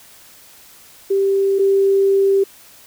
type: tone pair in turn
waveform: sine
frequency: 392.1 / 392.1 Hz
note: G4 / G4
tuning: 0 / 0 cents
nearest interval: unison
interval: 0 cents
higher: neither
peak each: -13 / -11 dBFS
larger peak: second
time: 1.1-1.59 / 1.59-2.44 s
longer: second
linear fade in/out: 10 ms
effects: white hiss -45 dBFS RMS until 2.86 s